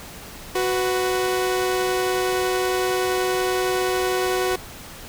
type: tone pair together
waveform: sawtooth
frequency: 370 / 496.9 Hz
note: F#4 / B4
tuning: 0 / +11 cents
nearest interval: perfect fourth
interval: 511 cents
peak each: -17 / -23 dBFS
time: 0.55-4.56 s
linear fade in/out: 5 ms
effects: pink hiss -39 dBFS RMS until 5.08 s